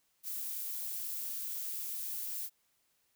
violet noise, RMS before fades -39 dBFS, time 0.23-2.5 s, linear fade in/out 50 ms, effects white hiss -75 dBFS RMS until 3.15 s

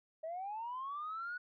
sine linear sweep, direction up, 622.3 to 1480 Hz, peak -38 dBFS, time 0.23-1.38 s, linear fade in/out 10 ms, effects tanh soft clip ceiling -35 dBFS

